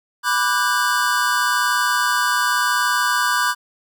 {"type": "chord", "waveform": "square", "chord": "G major seventh", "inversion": "first", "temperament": "equal with one note detuned", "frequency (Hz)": [987.8, 1174.7, 1480, 1600.9], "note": ["B5", "D6", "F#6", "G6"], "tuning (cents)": [0, 0, 0, 36], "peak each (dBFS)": -23, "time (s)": [0.23, 3.55], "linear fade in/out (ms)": 50, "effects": []}